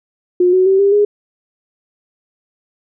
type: tone with pitch steps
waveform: sine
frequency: 358.6 / 371.5 / 384.8 / 398.6 / 412.9 Hz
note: F4 / F#4 / G4 / G4 / G#4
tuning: +46 / +7 / -32 / +29 / -10 cents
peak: -8 dBFS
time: 0.4-1.05 s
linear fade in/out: 5 ms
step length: 130 ms
effects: none